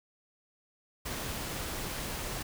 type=noise; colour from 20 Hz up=pink; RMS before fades=-37 dBFS; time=1.05-2.43 s; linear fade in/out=10 ms; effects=none